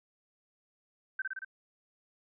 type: tone with echo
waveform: sine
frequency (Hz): 1546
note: G6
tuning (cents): -24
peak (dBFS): -30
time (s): 1.19-1.22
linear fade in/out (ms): 5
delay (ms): 57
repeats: 4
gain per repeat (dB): -2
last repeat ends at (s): 1.448
effects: none